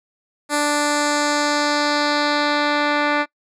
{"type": "tone with low-pass filter sweep", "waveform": "10% pulse", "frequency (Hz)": 293.7, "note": "D4", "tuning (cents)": 0, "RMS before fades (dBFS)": -19, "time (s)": [0.49, 3.26], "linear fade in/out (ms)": 50, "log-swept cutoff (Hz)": [10000, 2700], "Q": 1.8, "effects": ["noise-tail reverb RT60 0.1 s tail -23 dB re dry"]}